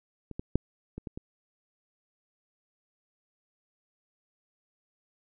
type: clicks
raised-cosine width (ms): 3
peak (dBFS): -27 / -21 / -10 / -25 / -24 / -25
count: 6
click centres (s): 0.313 / 0.395 / 0.556 / 0.98 / 1.072 / 1.175
effects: none